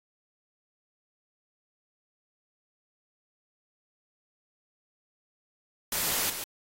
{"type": "noise with echo", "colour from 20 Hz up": "white", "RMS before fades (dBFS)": -29, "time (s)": [5.92, 6.3], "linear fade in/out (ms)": 2, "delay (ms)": 140, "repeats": 1, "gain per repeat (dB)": -7, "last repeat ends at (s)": 6.44, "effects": ["AAC 48 kbps"]}